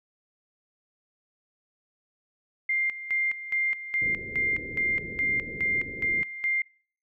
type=tone with tremolo; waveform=sine; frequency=2100 Hz; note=C7; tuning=6 cents sharp; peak=-23 dBFS; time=2.69-6.62 s; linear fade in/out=5 ms; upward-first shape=square; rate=2.4 Hz; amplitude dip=75%
type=low-pass noise; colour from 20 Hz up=white; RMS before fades=-41 dBFS; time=4.01-6.23 s; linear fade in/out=10 ms; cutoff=480 Hz; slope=48 dB/octave
effects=noise-tail reverb RT60 0.5 s tail -25 dB re dry